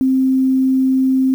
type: tone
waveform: sine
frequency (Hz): 262.6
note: C4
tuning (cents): +6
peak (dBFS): -11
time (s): 0.01-1.34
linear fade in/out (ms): 0
effects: 7-bit